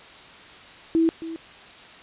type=tone with echo; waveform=sine; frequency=327.4 Hz; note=E4; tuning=12 cents flat; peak=-16 dBFS; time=0.95-1.09 s; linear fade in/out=0 ms; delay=270 ms; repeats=1; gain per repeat=-14 dB; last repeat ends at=1.36 s; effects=white hiss -45 dBFS RMS until 2.02 s + resampled to 8000 Hz